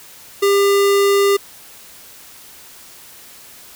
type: tone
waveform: square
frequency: 400 Hz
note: G4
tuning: 35 cents sharp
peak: -12 dBFS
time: 0.42-1.37 s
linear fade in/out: 10 ms
effects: white hiss -41 dBFS RMS until 3.75 s